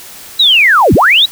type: linear two-way sweep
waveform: sine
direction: down then up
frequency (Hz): 3994 to 59.5 to 3994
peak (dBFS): -4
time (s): 0.39-1.26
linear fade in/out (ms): 10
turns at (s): 0.94
effects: white hiss -32 dBFS RMS until 1.31 s